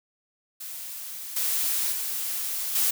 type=noise with level steps; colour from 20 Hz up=blue; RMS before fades=-37 / -26 / -30 / -23 dBFS; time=0.6-2.91 s; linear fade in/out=10 ms; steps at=1.36 / 1.92 / 2.75 s; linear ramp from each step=5 ms; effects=none